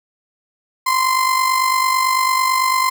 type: tone with amplitude modulation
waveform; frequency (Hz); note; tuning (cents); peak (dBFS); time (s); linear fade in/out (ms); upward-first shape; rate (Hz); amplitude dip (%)
35% pulse; 1038; C6; -14; -10; 0.86-2.9; 10; sine; 49; 55
effects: none